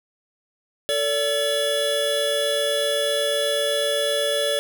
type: tone cluster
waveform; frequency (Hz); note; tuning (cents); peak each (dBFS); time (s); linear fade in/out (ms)
square; 446.1 / 574 / 3410; A4 / D5 / G#7; +24 / -40 / +45; -29 / -23 / -26; 0.89-4.59; 0
effects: none